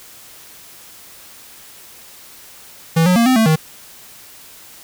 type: tone with pitch steps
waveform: square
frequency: 163.8 / 181.2 / 232.8 / 257.5 / 222.5 / 157.4 Hz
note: E3 / F#3 / A#3 / C4 / A3 / D#3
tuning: -11 / -36 / -2 / -28 / +20 / +20 cents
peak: -11 dBFS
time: 2.96-3.56 s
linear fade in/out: 10 ms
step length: 100 ms
effects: white hiss -41 dBFS RMS until 4.83 s